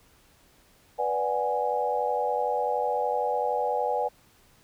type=chord; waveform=sine; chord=G# half-diminished seventh; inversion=first; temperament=equal; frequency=493.9 / 587.3 / 740 / 830.6 Hz; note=B4 / D5 / F#5 / G#5; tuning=0 / 0 / 0 / 0 cents; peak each=-29 / -31 / -31 / -28 dBFS; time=0.98-4.09 s; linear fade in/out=20 ms; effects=pink hiss -60 dBFS RMS until 4.63 s